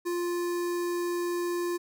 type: tone with notch filter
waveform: square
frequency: 349.3 Hz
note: F4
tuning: in tune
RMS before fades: -30 dBFS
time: 0.05-1.78 s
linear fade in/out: 20 ms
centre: 3000 Hz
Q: 1.4
effects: none